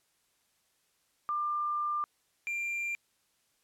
sine / triangle tone pair in turn, 1194 / 2379 Hz, D6 / D7, +28 / +22 cents, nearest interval octave, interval 1194 cents, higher second, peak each -29 / -30 dBFS, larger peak first, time 1.29-2.04 / 2.47-2.95 s, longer first, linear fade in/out 0 ms, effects white hiss -73 dBFS RMS until 3.63 s + low-pass 12000 Hz 12 dB/octave

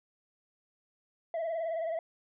sine tone with vibrato, 657 Hz, E5, 6 cents flat, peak -28 dBFS, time 1.34-1.99 s, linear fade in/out 2 ms, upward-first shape sine, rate 19 Hz, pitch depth 60 cents each way, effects tanh soft clip ceiling -30 dBFS

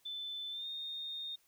sine tone with pitch glide, 3520 to 3674 Hz, A7 to A#7, 0 to -26 cents, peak -39 dBFS, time 0.05-1.36 s, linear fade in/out 10 ms, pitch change +74 cents, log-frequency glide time 0.51-0.67 s, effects white hiss -71 dBFS RMS until 1.47 s

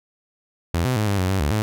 sawtooth tone with pitch steps, 84.7 / 127.5 / 106.7 / 100.2 / 92.1 / 96.4 / 72.8 / 107.2 Hz, E2 / C3 / G#2 / G2 / F#2 / G2 / D2 / A2, +48 / -44 / +47 / +38 / -7 / -28 / -15 / -45 cents, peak -15 dBFS, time 0.74-1.62 s, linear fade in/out 0 ms, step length 110 ms, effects none

